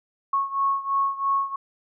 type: beating tone pair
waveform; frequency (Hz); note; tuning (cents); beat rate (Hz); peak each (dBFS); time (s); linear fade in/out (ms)
sine; 1099 / 1102; C#6 / C#6; -15 / -11; 3; -23 / -26; 0.33-1.56; 5
effects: none